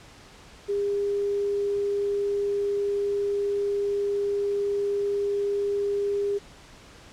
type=tone with quantisation; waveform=sine; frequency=404.2 Hz; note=G#4; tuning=47 cents flat; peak=-23 dBFS; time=0.68-6.39 s; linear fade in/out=20 ms; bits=8; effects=pink hiss -49 dBFS RMS until 7.12 s + low-pass 7000 Hz 12 dB/octave